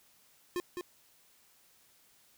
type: tone with echo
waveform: square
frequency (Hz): 356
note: F4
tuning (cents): +33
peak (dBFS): -32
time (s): 0.56-0.6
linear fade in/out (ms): 0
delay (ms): 210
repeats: 1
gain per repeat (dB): -5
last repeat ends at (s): 0.81
effects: white hiss -65 dBFS RMS until 2.37 s